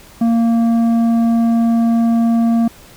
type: tone with tanh clipping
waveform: triangle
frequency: 230.8 Hz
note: A#3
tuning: 17 cents flat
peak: -12 dBFS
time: 0.21-2.68 s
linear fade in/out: 5 ms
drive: 12 dB
effects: pink hiss -42 dBFS RMS until 2.96 s